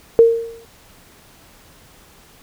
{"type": "tone with exponential decay", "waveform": "sine", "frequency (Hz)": 460, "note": "A#4", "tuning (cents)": -23, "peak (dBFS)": -3, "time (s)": [0.19, 0.65], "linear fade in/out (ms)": 0, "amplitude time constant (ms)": 98, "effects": ["pink hiss -48 dBFS RMS until 2.42 s"]}